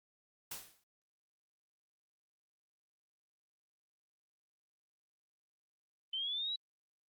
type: noise with exponential decay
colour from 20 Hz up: white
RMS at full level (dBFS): -40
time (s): 0.51-0.84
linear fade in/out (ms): 5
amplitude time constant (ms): 70
type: linear sweep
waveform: sine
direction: up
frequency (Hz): 3040 to 3951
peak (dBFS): -35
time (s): 6.13-6.56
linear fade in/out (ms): 5
effects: Opus 48 kbps